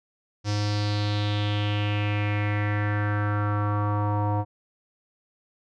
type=tone with low-pass filter sweep; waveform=square; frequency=103.83 Hz; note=G#2; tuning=in tune; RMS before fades=-25 dBFS; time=0.44-4.45 s; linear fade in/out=50 ms; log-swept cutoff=5500 to 860 Hz; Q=4.1; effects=none